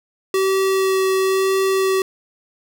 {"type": "tone with vibrato", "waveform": "square", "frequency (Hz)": 382.6, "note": "G4", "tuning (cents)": -42, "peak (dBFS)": -16, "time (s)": [0.34, 2.02], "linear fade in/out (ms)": 2, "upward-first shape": "sine", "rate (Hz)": 0.99, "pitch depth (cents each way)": 9, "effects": []}